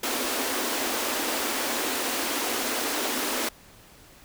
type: high-pass noise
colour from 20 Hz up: pink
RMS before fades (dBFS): -28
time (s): 0.03-3.49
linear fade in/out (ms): 5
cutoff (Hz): 230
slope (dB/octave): 96
effects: pink hiss -52 dBFS RMS until 4.24 s